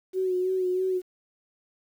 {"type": "tone with vibrato", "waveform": "sine", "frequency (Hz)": 370, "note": "F#4", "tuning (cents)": 0, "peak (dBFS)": -23, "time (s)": [0.13, 1.02], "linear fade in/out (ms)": 50, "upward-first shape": "sine", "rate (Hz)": 3.1, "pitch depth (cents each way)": 31, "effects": ["9-bit"]}